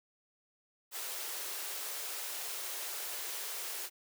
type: high-pass noise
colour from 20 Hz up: white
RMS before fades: -40 dBFS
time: 0.91-3.9 s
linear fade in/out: 50 ms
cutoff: 340 Hz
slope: 96 dB/octave
effects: none